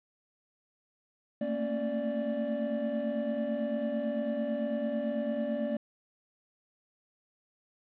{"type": "tone cluster", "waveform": "triangle", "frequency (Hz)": [221.1, 230.1, 274.6, 586], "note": ["A3", "A#3", "C#4", "D5"], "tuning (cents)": [9, -22, -16, -4], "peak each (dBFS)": [-36, -32, -36, -31], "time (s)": [1.41, 5.77], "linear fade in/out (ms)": 5, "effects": ["resampled to 8000 Hz", "10-bit"]}